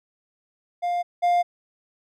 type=tone pair in turn; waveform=triangle; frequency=703 / 703 Hz; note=F5 / F5; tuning=+11 / +11 cents; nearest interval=unison; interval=0 cents; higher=neither; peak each=-20 / -15 dBFS; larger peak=second; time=0.82-1.03 / 1.22-1.43 s; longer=neither; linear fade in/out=20 ms; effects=none